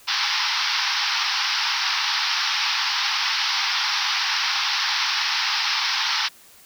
white band-pass noise, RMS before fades -23 dBFS, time 0.07-6.29 s, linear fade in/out 20 ms, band 800 to 5600 Hz, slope 96 dB/octave, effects white hiss -50 dBFS RMS until 6.65 s

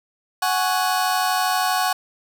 sawtooth chord, F# suspended second, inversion none, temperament just, 740 / 832.5 / 1110 Hz, F#5 / G#5 / C#6, 0 / +4 / +2 cents, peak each -17 / -21 / -20 dBFS, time 0.42-1.93 s, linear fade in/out 5 ms, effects none

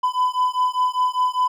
triangle beating tone pair, 1002 / 1007 Hz, B5 / B5, +25 / +33 cents, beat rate 5 Hz, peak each -19 dBFS, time 0.03-1.48 s, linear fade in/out 10 ms, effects none

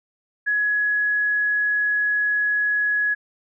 sine tone, 1681 Hz, G#6, 20 cents sharp, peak -18 dBFS, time 0.46-3.15 s, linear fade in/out 20 ms, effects none

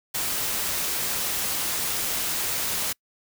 white noise, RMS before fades -27 dBFS, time 0.14-2.93 s, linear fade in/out 10 ms, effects noise-tail reverb RT60 0.1 s tail -26 dB re dry

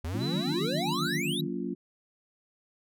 square exponential sweep, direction up, 75.3 to 3968 Hz, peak -32 dBFS, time 0.04-1.41 s, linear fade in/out 5 ms
sine chord, Gb major seventh, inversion none, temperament equal with one note detuned, 185 / 233.1 / 281.9 / 349.2 Hz, Gb3 / Bb3 / Db4 / F4, 0 / 0 / +29 / 0 cents, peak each -36 dBFS, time 0.13-1.75 s, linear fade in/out 20 ms
sine tone with vibrato, 3951 Hz, B7, in tune, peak -35 dBFS, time 0.19-1.19 s, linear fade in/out 50 ms, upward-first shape triangle, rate 4.1 Hz, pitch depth 28 cents each way
sine tone with tremolo, 155.56 Hz, D#3, in tune, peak -30 dBFS, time 0.34-1.48 s, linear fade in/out 5 ms, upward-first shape sine, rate 7.6 Hz, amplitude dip 95%
effects none

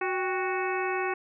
harmonic tone with a mistuned harmonic, 370 Hz, F#4, in tune, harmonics 1 / 2 / 3 / 4 / 5 / 6 / 7, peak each -30 / -33 / -35 / -36 / -37 / -38 / -38 dBFS, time 0.01-1.14 s, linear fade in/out 5 ms, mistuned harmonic 2, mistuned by +100 cents, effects none

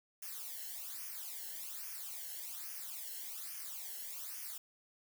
blue noise with flanger, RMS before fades -45 dBFS, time 0.22-4.58 s, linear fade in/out 5 ms, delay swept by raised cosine 0.25 to 0.84 ms, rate 1.2 Hz, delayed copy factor -0.8, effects none

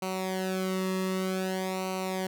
sawtooth tone with flanger, 187.7 Hz, F#3, 25 cents sharp, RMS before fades -31 dBFS, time 0.02-2.27 s, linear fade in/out 5 ms, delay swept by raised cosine 0.58 to 1.32 ms, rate 0.53 Hz, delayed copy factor -0.8, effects none

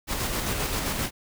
pink noise with tremolo, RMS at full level -27 dBFS, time 0.07-1.11 s, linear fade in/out 50 ms, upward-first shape square, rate 7.6 Hz, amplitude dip 30%, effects none

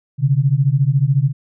sine beating tone pair, 130.81 / 144.81 Hz, C3 / D3, 0 / -24 cents, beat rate 14 Hz, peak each -15 dBFS, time 0.18-1.33 s, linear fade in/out 50 ms, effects none

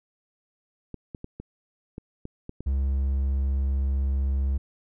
clicks, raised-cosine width 3 ms, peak -23 dBFS, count 8, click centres 0.943 / 1.148 / 1.244 / 1.4 / 1.981 / 2.254 / 2.494 / 2.606 s
triangle tone, 67.8 Hz, C#2, 38 cents flat, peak -20 dBFS, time 2.66-4.58 s, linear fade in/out 10 ms
effects none

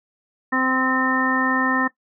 harmonic tone, 259.5 Hz, C4, 14 cents flat, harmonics 1 / 2 / 3 / 4 / 5 / 7, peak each -22 / -32 / -30 / -25 / -27 / -22 dBFS, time 0.52-1.88 s, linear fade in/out 10 ms, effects noise-tail reverb RT60 0.1 s tail -18 dB re dry

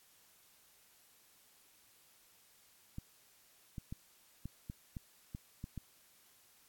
clicks, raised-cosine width 5 ms, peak -30 dBFS, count 9, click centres 2.984 / 3.782 / 3.925 / 4.456 / 4.699 / 4.968 / 5.349 / 5.641 / 5.777 s, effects white hiss -66 dBFS RMS until 6.68 s + AAC 64 kbps

